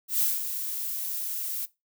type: noise with ADSR envelope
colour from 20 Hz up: violet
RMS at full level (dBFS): -23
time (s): 0.08-1.66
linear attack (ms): 120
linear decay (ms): 190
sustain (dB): -9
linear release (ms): 13
effects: noise-tail reverb RT60 0.2 s tail -18 dB re dry